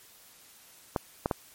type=clicks; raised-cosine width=1 ms; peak=-12 dBFS; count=3; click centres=0.962 / 1.259 / 1.312 s; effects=white hiss -55 dBFS RMS until 1.54 s + MP3 64 kbps